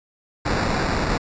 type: noise with sample-and-hold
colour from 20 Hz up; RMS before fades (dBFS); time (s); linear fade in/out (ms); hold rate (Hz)
pink; -22; 0.45-1.18; 10; 3150
effects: resampled to 16000 Hz